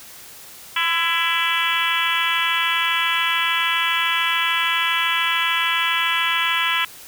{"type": "harmonic tone with a mistuned harmonic", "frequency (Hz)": 333, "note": "E4", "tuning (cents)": 18, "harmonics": [3, 4, 5, 6, 7, 8, 9, 10], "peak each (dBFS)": [-26, -26, -26, -26, -26, -26, -26, -26], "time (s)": [0.76, 6.85], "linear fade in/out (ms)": 5, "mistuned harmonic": 3, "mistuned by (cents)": 26, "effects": ["white hiss -41 dBFS RMS until 7.07 s"]}